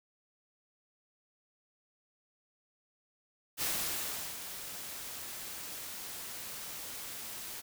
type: noise with ADSR envelope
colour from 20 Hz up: white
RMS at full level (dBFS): -33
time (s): 3.57-7.62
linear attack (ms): 49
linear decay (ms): 750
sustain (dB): -10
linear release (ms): 26
effects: none